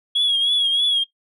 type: tone with vibrato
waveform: sine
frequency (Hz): 3322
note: G#7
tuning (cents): 0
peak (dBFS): -14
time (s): 0.15-1.04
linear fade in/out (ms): 10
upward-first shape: triangle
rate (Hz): 3.2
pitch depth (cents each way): 68
effects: noise-tail reverb RT60 0.1 s tail -17 dB re dry + tanh soft clip ceiling -13 dBFS